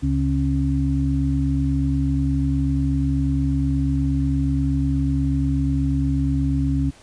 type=harmonic tone; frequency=68.3 Hz; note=C#2; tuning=25 cents flat; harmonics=1 / 2 / 4; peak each=-22 / -22 / -22 dBFS; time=0.02-6.91 s; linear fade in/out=20 ms; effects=pink hiss -49 dBFS RMS until 7.02 s + resampled to 22050 Hz